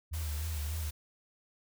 sine tone with vibrato, 77.3 Hz, D#2, 11 cents flat, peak -33 dBFS, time 0.11-0.91 s, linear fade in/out 20 ms, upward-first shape sine, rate 3.4 Hz, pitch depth 82 cents each way
white noise, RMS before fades -45 dBFS, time 0.13-0.91 s, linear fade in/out 10 ms
effects none

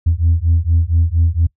sine beating tone pair, 81.2 / 85.5 Hz, E2 / F2, -26 / -36 cents, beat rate 4.3 Hz, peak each -13 dBFS, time 0.06-1.47 s, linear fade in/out 10 ms, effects noise-tail reverb RT60 0.1 s tail -24 dB re dry + tanh soft clip ceiling -6 dBFS

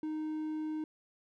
triangle tone, 310 Hz, D#4, 6 cents flat, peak -32 dBFS, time 0.03-0.84 s, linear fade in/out 2 ms, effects none

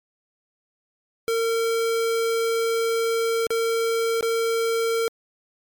square tone with dropouts, 456.8 Hz, A#4, 35 cents flat, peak -21 dBFS, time 1.28-5.08 s, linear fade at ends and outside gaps 0 ms, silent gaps 3.468-3.505 / 4.209-4.227 s, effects MP3 96 kbps

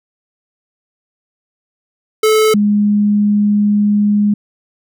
square / sine tone pair in turn, 434.1 / 206.9 Hz, A4 / G#3, -23 / -6 cents, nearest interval octave + minor second, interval 1283 cents, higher first, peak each -9 dBFS, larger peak neither, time 2.23-2.54 / 2.54-4.34 s, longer second, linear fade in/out 5 ms, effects none

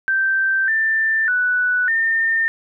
sine tone with pitch steps, 1561 / 1780 / 1483 / 1812 Hz, G6 / A6 / F#6 / A#6, -8 / +20 / +4 / -50 cents, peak -15 dBFS, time 0.08-2.48 s, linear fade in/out 0 ms, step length 600 ms, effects none

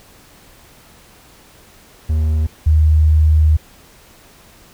triangle / sine tone pair in turn, 77.78 / 77.51 Hz, D#2 / D#2, 0 / -6 cents, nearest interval unison, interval 6 cents, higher first, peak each -11 / -8 dBFS, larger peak second, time 2.09-2.47 / 2.66-3.57 s, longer second, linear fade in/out 10 ms, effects pink hiss -46 dBFS RMS until 4.73 s

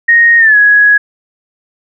sine tone with pitch glide, 1864.7 to 1670.9 Hz, A#6 to G#6, 0 to +10 cents, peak -3 dBFS, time 0.08-0.98 s, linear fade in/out 10 ms, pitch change -190 cents, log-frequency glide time 0.38-0.57 s, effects none

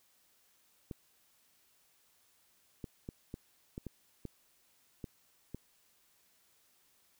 clicks, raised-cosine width 3 ms, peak -28 dBFS, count 9, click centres 0.912 / 2.842 / 3.089 / 3.341 / 3.779 / 3.867 / 4.253 / 5.042 / 5.546 s, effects white hiss -70 dBFS RMS until 7.19 s

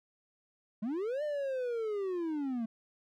triangle linear two-way sweep, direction up then down, 197 to 608 to 219 Hz, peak -30 dBFS, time 0.82-2.66 s, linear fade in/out 10 ms, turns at 1.23 s, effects none

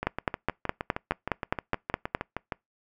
two click trains, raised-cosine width 0.5 ms, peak -15 / -9 dBFS, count 17 / 11, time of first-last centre 0.03-2.522 / 0.07-2.149 s, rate 6.42 / 4.81 Hz, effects noise-tail reverb RT60 0.2 s tail -26 dB re dry

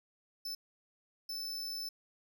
45% pulse tone bursts at uneven times, 5274 Hz, E8, in tune, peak -38 dBFS, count 2, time 0.45-0.55 / 1.29-1.89 s, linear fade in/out 5 ms, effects none

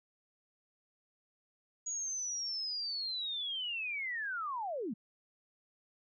sine linear sweep, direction down, 6790 to 183.5 Hz, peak -35 dBFS, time 1.86-4.94 s, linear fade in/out 10 ms, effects none

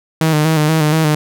sawtooth tone with vibrato, 155.56 Hz, D#3, in tune, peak -7 dBFS, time 0.21-1.15 s, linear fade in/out 2 ms, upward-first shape square, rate 4.2 Hz, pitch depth 45 cents each way, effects none

